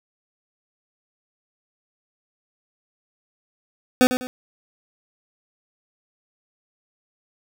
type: tone with echo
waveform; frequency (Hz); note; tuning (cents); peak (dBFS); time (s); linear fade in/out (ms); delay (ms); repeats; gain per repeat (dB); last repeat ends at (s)
25% pulse; 253.1; B3; +43; -8; 4.01-4.07; 0; 100; 2; -9; 4.27
effects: none